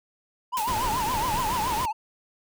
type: tone with vibrato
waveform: triangle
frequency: 932.3 Hz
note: A#5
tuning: in tune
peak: -23 dBFS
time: 0.52-1.93 s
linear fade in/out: 20 ms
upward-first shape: triangle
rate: 7.1 Hz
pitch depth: 210 cents each way
type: noise with exponential decay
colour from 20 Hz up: white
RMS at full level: -30 dBFS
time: 0.57-0.98 s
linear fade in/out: 1 ms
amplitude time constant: 88 ms
type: noise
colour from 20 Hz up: pink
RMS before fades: -31 dBFS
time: 0.67-1.86 s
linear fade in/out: 10 ms
effects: none